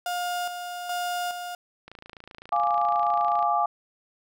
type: tone with tremolo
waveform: 35% pulse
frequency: 710 Hz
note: F5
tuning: 28 cents sharp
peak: -25 dBFS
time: 0.06-1.55 s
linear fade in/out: 2 ms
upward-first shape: square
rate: 1.2 Hz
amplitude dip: 50%
type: click train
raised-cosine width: 0.3 ms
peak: -27 dBFS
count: 44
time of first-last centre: 1.88-3.427 s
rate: 27.8 Hz
type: chord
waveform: sine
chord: D diminished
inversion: first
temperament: equal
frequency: 698.5 / 830.6 / 1174.7 Hz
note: F5 / Ab5 / D6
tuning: 0 / 0 / 0 cents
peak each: -25 dBFS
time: 2.52-3.66 s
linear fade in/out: 5 ms
effects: none